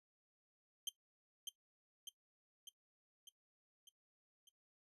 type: tone with echo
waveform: sawtooth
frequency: 3136 Hz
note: G7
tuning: in tune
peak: -35 dBFS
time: 0.87-0.89 s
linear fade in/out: 2 ms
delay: 600 ms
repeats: 6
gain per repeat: -4 dB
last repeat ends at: 4.49 s
effects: noise-tail reverb RT60 0.1 s tail -17 dB re dry + resampled to 32000 Hz